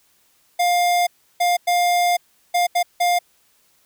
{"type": "tone bursts at uneven times", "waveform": "square", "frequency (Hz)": 705, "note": "F5", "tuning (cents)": 16, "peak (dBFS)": -16, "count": 6, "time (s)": [[0.59, 1.07], [1.4, 1.57], [1.67, 2.17], [2.54, 2.67], [2.75, 2.83], [3, 3.19]], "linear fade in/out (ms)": 10, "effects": ["white hiss -60 dBFS RMS until 3.85 s"]}